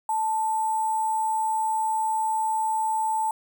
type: tone with sample-and-hold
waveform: sine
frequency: 880 Hz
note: A5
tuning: in tune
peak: -22 dBFS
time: 0.09-3.31 s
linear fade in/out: 2 ms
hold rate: 8820 Hz
effects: none